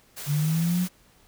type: noise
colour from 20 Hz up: white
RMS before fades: -37 dBFS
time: 0.16-0.89 s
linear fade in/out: 20 ms
type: linear sweep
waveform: sine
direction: up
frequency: 142.1 to 184.8 Hz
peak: -21 dBFS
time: 0.26-0.88 s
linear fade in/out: 50 ms
effects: pink hiss -59 dBFS RMS until 1.27 s